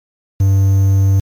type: tone with quantisation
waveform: triangle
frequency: 97.3 Hz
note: G2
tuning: 12 cents flat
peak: -6 dBFS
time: 0.4-1.2 s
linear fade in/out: 5 ms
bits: 6
effects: MP3 96 kbps